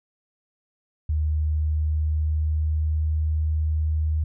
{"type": "tone with pitch glide", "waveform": "sine", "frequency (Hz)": [76.6, 77.67], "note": ["D#2", "D#2"], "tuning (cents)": [-27, -2], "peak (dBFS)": -20, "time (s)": [1.09, 4.24], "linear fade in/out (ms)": 5, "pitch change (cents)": 25, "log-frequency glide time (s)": [1.23, 3.21], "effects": []}